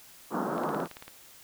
pink band-pass noise, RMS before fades -31 dBFS, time 0.3-0.88 s, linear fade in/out 50 ms, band 170 to 1400 Hz, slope 48 dB/octave
click train, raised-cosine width 0.3 ms, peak -27 dBFS, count 10, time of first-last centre 0.58-1.08 s, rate 18 Hz
effects white hiss -53 dBFS RMS until 1.43 s

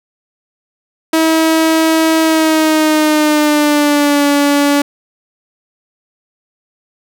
sawtooth tone with pitch glide, 321.6 to 286.5 Hz, E4 to D4, -43 to -43 cents, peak -5 dBFS, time 1.13-4.82 s, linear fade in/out 5 ms, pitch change -200 cents, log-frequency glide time 2.21-4.26 s, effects none

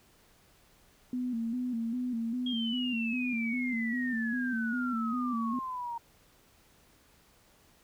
sine tone with vibrato, 239.2 Hz, A#3, 45 cents sharp, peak -30 dBFS, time 1.13-5.59 s, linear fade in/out 2 ms, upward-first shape square, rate 2.5 Hz, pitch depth 76 cents each way
sine exponential sweep, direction down, 3281 to 924 Hz, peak -34 dBFS, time 2.46-5.98 s, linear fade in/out 5 ms
effects pink hiss -63 dBFS RMS until 7.83 s

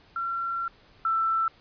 sine tone pair in turn, 1363 / 1331.9 Hz, F6 / E6, -43 / +17 cents, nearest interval unison, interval 40 cents, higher first, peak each -27 / -22 dBFS, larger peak second, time 0.16-0.68 / 1.05-1.48 s, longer first, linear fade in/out 2 ms, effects pink hiss -57 dBFS RMS until 1.6 s + resampled to 11025 Hz

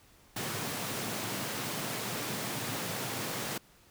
pink high-pass noise, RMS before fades -36 dBFS, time 0.36-3.58 s, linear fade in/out 5 ms, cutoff 100 Hz, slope 96 dB/octave, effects pink hiss -61 dBFS RMS until 3.9 s

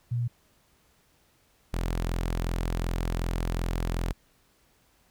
sine / sawtooth tone pair in turn, 119.6 / 42.68 Hz, A#2 / F1, +45 / -39 cents, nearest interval octave + tritone, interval 1784 cents, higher first, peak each -25 / -23 dBFS, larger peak second, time 0.11-0.28 / 1.73-4.13 s, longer second, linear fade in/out 10 ms, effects pink hiss -65 dBFS RMS until 5.1 s

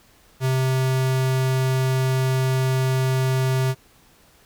square tone, 130.81 Hz, C3, in tune, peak -19 dBFS, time 0.4-3.75 s, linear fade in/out 50 ms, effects pink hiss -55 dBFS RMS until 4.45 s

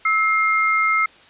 sine tone pair together, 1302.8 / 2120 Hz, E6 / C7, -21 / +22 cents, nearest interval minor sixth, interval 843 cents, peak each -18 dBFS, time 0.05-1.06 s, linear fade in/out 5 ms, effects white hiss -48 dBFS RMS until 1.29 s + resampled to 8000 Hz

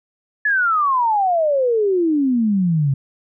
sine exponential sweep, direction down, 1738 to 132.7 Hz, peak -14 dBFS, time 0.45-2.94 s, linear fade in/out 5 ms, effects none

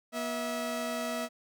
sawtooth tone pair together, 240.6 / 650 Hz, B3 / E5, -45 / -24 cents, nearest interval octave + perfect fourth, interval 1721 cents, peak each -32 / -30 dBFS, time 0.12-1.29 s, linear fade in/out 50 ms, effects none

